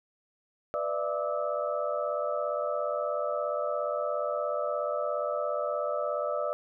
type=tone cluster; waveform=sine; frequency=495.2 / 593 / 670 / 1181 / 1299 Hz; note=B4 / D5 / E5 / D6 / E6; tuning=+5 / +17 / +28 / +9 / -26 cents; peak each=-36 / -30 / -37 / -39 / -36 dBFS; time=0.74-6.53 s; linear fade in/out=0 ms; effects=none